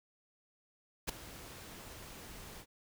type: noise with ADSR envelope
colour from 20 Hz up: pink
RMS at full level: -32 dBFS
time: 1.07-2.66 s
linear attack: 23 ms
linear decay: 6 ms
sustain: -18 dB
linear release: 62 ms
effects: none